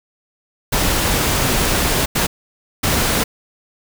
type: noise bursts at uneven times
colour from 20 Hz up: pink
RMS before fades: -17 dBFS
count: 3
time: 0.72-2.06 / 2.15-2.27 / 2.83-3.24 s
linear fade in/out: 10 ms
effects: none